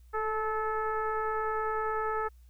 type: tone with frequency modulation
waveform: sine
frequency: 869 Hz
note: A5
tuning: 22 cents flat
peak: -28 dBFS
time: 0.13-2.29 s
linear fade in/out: 20 ms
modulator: 432 Hz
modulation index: 1.6
effects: added 60 Hz sine -52 dBFS peak until 2.49 s + white hiss -72 dBFS RMS until 2.49 s